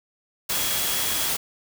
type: tone in noise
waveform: sine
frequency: 3322 Hz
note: G#7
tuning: in tune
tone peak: -33 dBFS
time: 0.51-1.29 s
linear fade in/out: 10 ms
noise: white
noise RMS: -25 dBFS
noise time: 0.49-1.37 s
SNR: -11 dB
effects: none